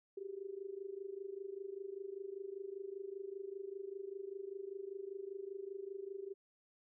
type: tone with amplitude modulation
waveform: sine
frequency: 392 Hz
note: G4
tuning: in tune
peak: -39 dBFS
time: 0.17-6.34 s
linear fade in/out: 5 ms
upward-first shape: sine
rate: 25.1 Hz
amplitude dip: 85%
effects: none